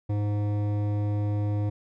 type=tone with hard clipping; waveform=sine; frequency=103.6 Hz; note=G#2; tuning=4 cents flat; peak=-26 dBFS; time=0.09-1.7 s; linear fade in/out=10 ms; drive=13 dB; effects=none